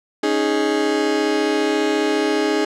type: chord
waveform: 35% pulse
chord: C# suspended second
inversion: none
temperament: just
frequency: 277.2 / 311.8 / 415.8 Hz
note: C#4 / D#4 / G#4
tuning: 0 / +4 / +2 cents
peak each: -23 / -19 / -18 dBFS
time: 0.23-2.65 s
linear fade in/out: 5 ms
effects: low-pass 6000 Hz 12 dB/octave